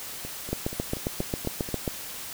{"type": "two click trains", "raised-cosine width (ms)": 2, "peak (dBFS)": [-23, -13], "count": [7, 11], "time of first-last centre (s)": [[0.25, 1.689], [0.53, 1.878]], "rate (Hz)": [4.17, 7.42], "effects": ["white hiss -38 dBFS RMS until 2.33 s"]}